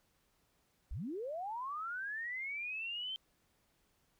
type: linear sweep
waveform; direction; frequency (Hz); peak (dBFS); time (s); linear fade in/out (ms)
sine; up; 36.71 to 3136; -38; 0.91-3.16; 0
effects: pink hiss -75 dBFS RMS until 4.19 s